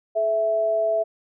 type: tone pair together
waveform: sine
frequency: 428.4 / 659.3 Hz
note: A4 / E5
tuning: -46 / 0 cents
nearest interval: perfect fifth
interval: 746 cents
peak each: -29 / -19 dBFS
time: 0.15-1.04 s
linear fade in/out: 20 ms
effects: none

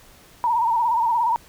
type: tone with vibrato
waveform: sine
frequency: 932.3 Hz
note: A#5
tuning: in tune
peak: -17 dBFS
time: 0.44-1.36 s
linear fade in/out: 0 ms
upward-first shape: sine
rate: 17 Hz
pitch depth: 84 cents each way
effects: pink hiss -50 dBFS RMS until 1.48 s

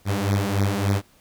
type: beating tone pair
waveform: sawtooth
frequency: 98 / 101.5 Hz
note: G2 / G#2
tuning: 0 / -39 cents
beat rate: 3.5 Hz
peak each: -19 dBFS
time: 0.05-1.02 s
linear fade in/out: 50 ms
effects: pink hiss -57 dBFS RMS until 1.2 s

